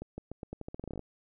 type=accelerating click train; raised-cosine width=2 ms; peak=-26 dBFS; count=16; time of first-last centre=0.02-0.993 s; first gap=160 ms; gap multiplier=0.85; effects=none